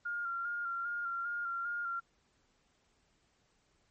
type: tone with vibrato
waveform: sine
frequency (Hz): 1396.9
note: F6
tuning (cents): 0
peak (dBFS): -34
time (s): 0.05-2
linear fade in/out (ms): 10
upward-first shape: square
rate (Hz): 2.5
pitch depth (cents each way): 24
effects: pink hiss -73 dBFS RMS until 3.9 s + MP3 32 kbps